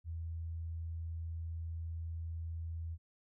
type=tone; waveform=sine; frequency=82.41 Hz; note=E2; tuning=in tune; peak=-38 dBFS; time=0.04-2.98 s; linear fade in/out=50 ms; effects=none